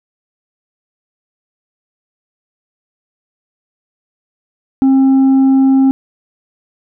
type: tone with tanh clipping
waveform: triangle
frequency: 267.4 Hz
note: C4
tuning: 38 cents sharp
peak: -7 dBFS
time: 4.82-5.91 s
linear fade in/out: 0 ms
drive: 8 dB
effects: none